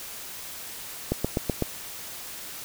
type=click train; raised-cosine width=2 ms; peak=-10 dBFS; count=5; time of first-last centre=1.12-1.623 s; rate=7.95 Hz; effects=white hiss -39 dBFS RMS until 2.64 s